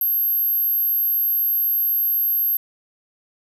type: tone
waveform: sine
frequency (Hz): 12544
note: G9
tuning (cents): 0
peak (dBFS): -17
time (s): 0.01-2.57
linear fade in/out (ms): 2
effects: none